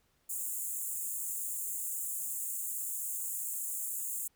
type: high-pass noise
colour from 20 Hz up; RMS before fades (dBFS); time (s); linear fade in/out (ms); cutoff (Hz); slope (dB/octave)
pink; -37; 0.29-4.28; 10; 6900; 96
effects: pink hiss -73 dBFS RMS until 4.35 s